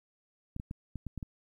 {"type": "clicks", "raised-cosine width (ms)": 5, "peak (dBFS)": -26, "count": 7, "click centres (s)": [0.564, 0.599, 0.711, 0.957, 1.067, 1.177, 1.228], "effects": ["11-bit"]}